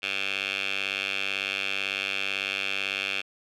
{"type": "tone with band-pass filter", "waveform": "10% pulse", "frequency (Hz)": 98, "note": "G2", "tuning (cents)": 0, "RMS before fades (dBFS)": -30, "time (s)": [0.02, 3.22], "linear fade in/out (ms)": 20, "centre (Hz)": 2800, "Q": 5.7, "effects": []}